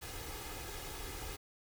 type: noise with comb filter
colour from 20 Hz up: pink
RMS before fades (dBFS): -44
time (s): 0.01-1.37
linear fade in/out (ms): 20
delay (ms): 2.4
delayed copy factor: +0.65
effects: none